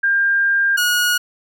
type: tone pair in turn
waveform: sine / sawtooth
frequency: 1600 / 1449 Hz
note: G6 / F#6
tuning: +35 / -37 cents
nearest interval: major second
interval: 172 cents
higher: first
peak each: -13 / -11 dBFS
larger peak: second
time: 0.03-0.77 / 0.77-1.18 s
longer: first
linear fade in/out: 10 ms
effects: none